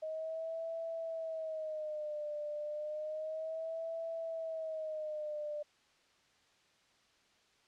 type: tone with vibrato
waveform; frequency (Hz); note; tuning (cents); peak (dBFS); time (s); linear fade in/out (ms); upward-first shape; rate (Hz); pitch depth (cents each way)
sine; 626; D#5; +10; -37; 0.02-5.63; 10; sine; 0.31; 88
effects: white hiss -69 dBFS RMS until 7.67 s + low-pass 5000 Hz 12 dB/octave